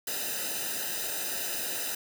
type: noise with comb filter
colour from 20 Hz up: white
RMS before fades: -33 dBFS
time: 0.07-1.95 s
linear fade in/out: 5 ms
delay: 0.9 ms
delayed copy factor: -1
effects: none